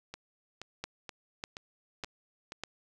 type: two click trains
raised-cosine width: 0.2 ms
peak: -19 / -24 dBFS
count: 4 / 6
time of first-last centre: 0.84-2.636 / 0.14-2.521 s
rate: 1.67 / 2.1 Hz
effects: none